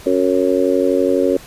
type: harmonic tone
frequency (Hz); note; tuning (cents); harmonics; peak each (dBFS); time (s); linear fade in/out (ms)
92; F#2; -9; 3 / 4 / 5 / 6; -18 / -18 / -18 / -18; 0.06-1.37; 5
effects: pink hiss -39 dBFS RMS until 1.46 s + resampled to 32000 Hz